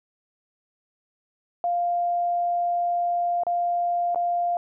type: tone with dropouts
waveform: sine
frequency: 698.5 Hz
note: F5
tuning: in tune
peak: -21 dBFS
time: 1.64-4.57 s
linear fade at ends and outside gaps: 1 ms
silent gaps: 3.435-3.467 / 4.147-4.158 s
effects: none